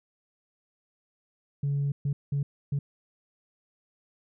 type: tone bursts at uneven times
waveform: sine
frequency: 141.4 Hz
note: C#3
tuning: 35 cents sharp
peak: -23 dBFS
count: 4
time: 1.63-1.92 / 2.05-2.13 / 2.32-2.43 / 2.72-2.79 s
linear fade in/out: 5 ms
effects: tanh soft clip ceiling -22 dBFS